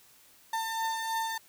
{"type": "beating tone pair", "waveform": "35% pulse", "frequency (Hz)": [898, 901.1], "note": ["A5", "A5"], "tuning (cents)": [35, 41], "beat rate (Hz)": 3.1, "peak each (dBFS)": [-29, -37], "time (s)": [0.53, 1.38], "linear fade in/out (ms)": 5, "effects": ["white hiss -59 dBFS RMS until 1.48 s"]}